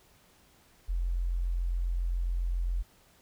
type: tone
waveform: sine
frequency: 43.65 Hz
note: F1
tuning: in tune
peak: -27 dBFS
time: 0.88-2.83 s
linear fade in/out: 20 ms
effects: pink hiss -62 dBFS RMS until 3.21 s